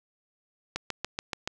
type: click train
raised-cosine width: 0.2 ms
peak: -13 dBFS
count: 6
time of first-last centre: 0.76-1.475 s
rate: 6.99 Hz
effects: none